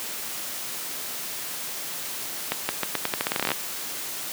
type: accelerating click train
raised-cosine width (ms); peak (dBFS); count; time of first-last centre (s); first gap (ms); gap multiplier
0.3; -7; 17; 2.52-3.517; 170; 0.84
effects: white hiss -33 dBFS RMS until 4.32 s + high-pass 150 Hz 12 dB/octave